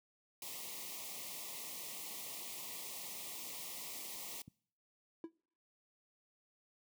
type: band-stop noise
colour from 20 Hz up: white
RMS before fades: -46 dBFS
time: 0.42-4.42 s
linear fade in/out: 2 ms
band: 1200 to 1900 Hz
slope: 96 dB/octave
type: click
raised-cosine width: 5 ms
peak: -36 dBFS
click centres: 4.479 s
type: tone with exponential decay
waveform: triangle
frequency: 329.6 Hz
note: E4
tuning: in tune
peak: -36 dBFS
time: 5.24-5.32 s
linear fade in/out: 1 ms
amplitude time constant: 17 ms
effects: noise-tail reverb RT60 0.6 s tail -26 dB re dry + high-pass 150 Hz 12 dB/octave